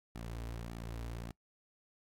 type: tone with flanger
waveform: sawtooth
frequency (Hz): 57.5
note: A#1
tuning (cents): -23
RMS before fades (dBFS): -43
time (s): 0.15-1.31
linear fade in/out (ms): 0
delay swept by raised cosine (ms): 1.9 to 5.7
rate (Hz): 1.7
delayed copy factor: -0.6
effects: noise-tail reverb RT60 0.1 s tail -24 dB re dry + AAC 64 kbps